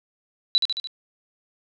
sine tone with echo, 3951 Hz, B7, in tune, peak -14 dBFS, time 0.55-0.58 s, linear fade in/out 0 ms, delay 73 ms, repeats 4, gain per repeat -4 dB, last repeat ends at 0.872 s, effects none

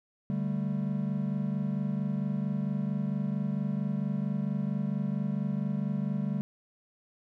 triangle chord, D suspended fourth, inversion none, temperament just, 146.83 / 195.78 / 220.2 Hz, D3 / G3 / A3, 0 / -2 / +2 cents, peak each -31 / -29 / -33 dBFS, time 0.3-6.41 s, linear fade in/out 0 ms, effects none

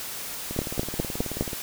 two click trains, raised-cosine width 2 ms, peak -10 / -19 dBFS, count 5 / 20, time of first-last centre 0.59-1.41 / 0.51-1.532 s, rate 4.88 / 18.6 Hz, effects white hiss -35 dBFS RMS until 1.62 s

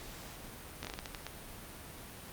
slowing click train, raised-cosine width 0.2 ms, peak -22 dBFS, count 9, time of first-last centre 0.83-1.267 s, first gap 17 ms, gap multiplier 1.32, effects pink hiss -48 dBFS RMS until 2.32 s + Opus 48 kbps

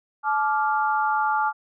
sine chord, D minor, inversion second, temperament equal with one note detuned, 861.4 / 1174.7 / 1396.9 Hz, A5 / D6 / F6, -37 / 0 / 0 cents, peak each -22 / -26 / -26 dBFS, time 0.23-1.53 s, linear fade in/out 50 ms, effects none

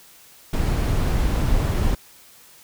brown noise, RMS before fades -20 dBFS, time 0.53-1.95 s, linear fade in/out 5 ms, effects white hiss -49 dBFS RMS until 2.63 s

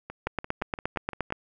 two click trains, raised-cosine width 0.5 ms, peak -22 / -12 dBFS, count 8 / 10, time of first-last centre 0.1-1.305 / 0.27-1.324 s, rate 5.81 / 8.54 Hz, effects none

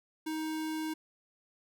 square tone, 314.3 Hz, D#4, 18 cents sharp, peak -34 dBFS, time 0.26-0.94 s, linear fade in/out 10 ms, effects none

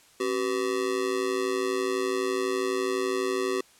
square tone with amplitude modulation, 380.9 Hz, G4, 50 cents flat, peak -22 dBFS, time 0.2-3.61 s, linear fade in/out 5 ms, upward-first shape sine, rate 112 Hz, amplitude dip 90%, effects white hiss -57 dBFS RMS until 3.79 s + low-pass 10000 Hz 12 dB/octave

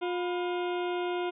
harmonic tone with a mistuned harmonic, 355.4 Hz, F4, 30 cents sharp, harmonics 1 / 2 / 3 / 4 / 6 / 7 / 8 / 9 / 10, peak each -30 / -36 / -40 / -42 / -46 / -47 / -48 / -49 / -50 dBFS, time 0.01-1.31 s, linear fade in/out 20 ms, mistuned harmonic 3, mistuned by -120 cents, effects none

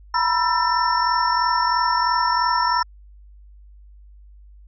sine tone cluster, 940 / 983 / 1337 / 1793 / 5420 Hz, A#5 / B5 / E6 / A6 / E8, +14 / -8 / +24 / +32 / +47 cents, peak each -24 / -20 / -23 / -28 / -27 dBFS, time 0.14-2.83 s, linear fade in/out 5 ms, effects added 50 Hz sine -43 dBFS peak until 4.67 s

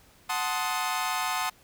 sawtooth chord, F# diminished seventh, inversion none, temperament equal with one note detuned, 740 / 880 / 1046.5 / 1253.9 Hz, F#5 / A5 / C6 / Eb6, 0 / 0 / 0 / +13 cents, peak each -29 dBFS, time 0.29-1.5 s, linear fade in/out 10 ms, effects pink hiss -58 dBFS RMS until 1.63 s

